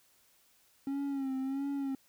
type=tone with vibrato; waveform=triangle; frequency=272 Hz; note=C#4; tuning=33 cents flat; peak=-30 dBFS; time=0.87-1.95 s; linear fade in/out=2 ms; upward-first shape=sine; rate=1.5 Hz; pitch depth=57 cents each way; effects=white hiss -67 dBFS RMS until 2.08 s